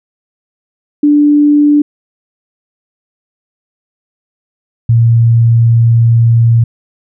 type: tone pair in turn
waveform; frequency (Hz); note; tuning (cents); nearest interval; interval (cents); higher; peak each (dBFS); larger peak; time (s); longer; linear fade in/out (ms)
sine; 293.7 / 116.02; D4 / A#2; 0 / -8; octave + major third; 1608; first; -4; neither; 1.03-1.82 / 4.89-6.64; second; 5
effects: none